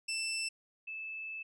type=tone pair in turn; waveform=20% pulse / sine; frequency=2662 / 2622 Hz; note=E7 / E7; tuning=+16 / -10 cents; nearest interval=unison; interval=26 cents; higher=first; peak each=-29 / -39 dBFS; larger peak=first; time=0.08-0.49 / 0.87-1.43 s; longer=second; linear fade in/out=10 ms; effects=low-pass 12000 Hz 12 dB/octave